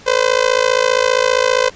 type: tone with amplitude modulation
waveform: sawtooth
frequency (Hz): 510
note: C5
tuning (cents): -44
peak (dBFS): -4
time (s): 0.06-1.7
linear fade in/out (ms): 20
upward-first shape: sine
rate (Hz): 55.1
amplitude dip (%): 95
effects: pink hiss -41 dBFS RMS until 1.75 s + resampled to 16000 Hz